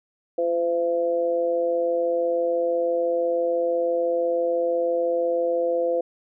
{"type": "tone with amplitude modulation", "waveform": "sine", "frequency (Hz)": 511, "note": "C5", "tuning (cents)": -41, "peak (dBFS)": -16, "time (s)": [0.38, 6.01], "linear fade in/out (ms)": 5, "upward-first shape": "sine", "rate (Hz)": 168, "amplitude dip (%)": 85, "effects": []}